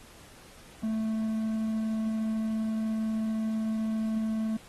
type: tone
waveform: triangle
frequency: 220 Hz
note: A3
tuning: in tune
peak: -25 dBFS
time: 0.83-4.57 s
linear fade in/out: 5 ms
effects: pink hiss -53 dBFS RMS until 4.68 s + AAC 32 kbps